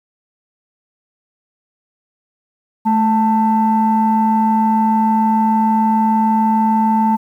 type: tone pair together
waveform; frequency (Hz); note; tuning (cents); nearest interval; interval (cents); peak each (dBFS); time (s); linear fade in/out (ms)
sine; 218.3 / 886.7; A3 / A5; -13 / +13; 2 octaves; 2426; -13; 2.85-7.17; 20
effects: tanh soft clip ceiling -5 dBFS + 8-bit